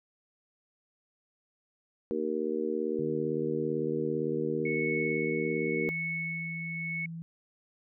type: harmonic tone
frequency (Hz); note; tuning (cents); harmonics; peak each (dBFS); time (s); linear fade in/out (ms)
77.8; D#2; 0; 3 / 4 / 5 / 6; -36 / -35 / -33 / -33; 2.11-5.89; 0
type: tone with pitch glide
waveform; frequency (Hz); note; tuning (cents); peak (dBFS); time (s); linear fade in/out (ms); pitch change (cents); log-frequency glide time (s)
sine; 150 to 165.48; D3 to E3; +37 to +7; -37; 2.99-7.22; 0; +170; 4.25-5.84
type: tone with tremolo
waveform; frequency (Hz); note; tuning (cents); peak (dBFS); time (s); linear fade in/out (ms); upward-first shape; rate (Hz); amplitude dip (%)
sine; 2207; C#7; -8; -31; 4.65-7.06; 5; sine; 0.9; 45
effects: none